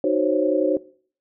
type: tone cluster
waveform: sine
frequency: 307.8 / 372.4 / 521 / 552 Hz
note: D#4 / F#4 / C5 / C#5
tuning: -19 / +11 / -7 / -7 cents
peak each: -23 dBFS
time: 0.04-0.77 s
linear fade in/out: 2 ms
effects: noise-tail reverb RT60 0.5 s tail -20 dB re dry